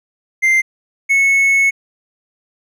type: tone pair in turn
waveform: triangle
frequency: 2089 / 2200 Hz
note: C7 / C#7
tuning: -3 / -14 cents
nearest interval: minor second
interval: 89 cents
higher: second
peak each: -8 dBFS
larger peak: neither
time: 0.42-0.62 / 1.09-1.71 s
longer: second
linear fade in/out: 20 ms
effects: none